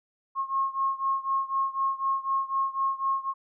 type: beating tone pair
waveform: sine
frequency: 1080 / 1084 Hz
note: C#6 / C#6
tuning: -45 / -39 cents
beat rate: 4 Hz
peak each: -27 / -29 dBFS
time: 0.35-3.34 s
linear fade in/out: 50 ms
effects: none